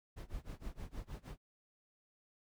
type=noise with tremolo; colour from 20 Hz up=brown; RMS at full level=-43 dBFS; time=0.16-1.38 s; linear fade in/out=20 ms; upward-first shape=sine; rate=6.4 Hz; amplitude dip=95%; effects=none